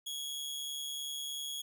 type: tone with amplitude modulation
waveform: sawtooth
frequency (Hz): 3330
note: G#7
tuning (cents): +4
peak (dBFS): -32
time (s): 0.06-1.62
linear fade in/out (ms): 10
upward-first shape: sine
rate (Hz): 143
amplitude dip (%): 50
effects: none